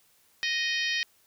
harmonic tone, 622.3 Hz, D#5, in tune, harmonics 3 / 4 / 5 / 6 / 7 / 8 / 9, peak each -30 / -32 / -34 / -36 / -37 / -38 / -39 dBFS, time 0.43-1.03 s, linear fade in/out 0 ms, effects white hiss -64 dBFS RMS until 1.26 s

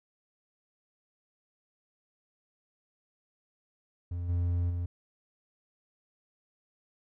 triangle tone with level steps, 87.31 Hz, F2, in tune, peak -30 / -24 / -28 dBFS, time 4.11-4.86 s, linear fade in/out 5 ms, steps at 4.28 / 4.69 s, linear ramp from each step 20 ms, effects none

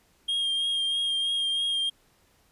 triangle tone with vibrato, 3229 Hz, G#7, 49 cents flat, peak -23 dBFS, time 0.28-1.9 s, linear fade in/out 10 ms, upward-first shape triangle, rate 3.1 Hz, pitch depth 24 cents each way, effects pink hiss -64 dBFS RMS until 2.51 s + resampled to 32000 Hz

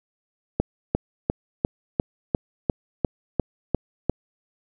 click train, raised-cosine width 2 ms, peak -6 dBFS, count 11, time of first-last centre 0.6-4.097 s, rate 2.86 Hz, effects none

